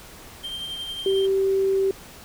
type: tone with tremolo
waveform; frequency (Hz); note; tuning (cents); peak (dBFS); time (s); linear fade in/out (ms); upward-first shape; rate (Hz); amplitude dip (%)
triangle; 3159; G7; +13; -27; 0.43-1.27; 20; sine; 11; 35
type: tone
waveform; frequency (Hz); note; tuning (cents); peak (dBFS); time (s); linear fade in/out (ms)
sine; 387.3; G4; -21; -18; 1.06-1.91; 2
effects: pink hiss -44 dBFS RMS until 2.24 s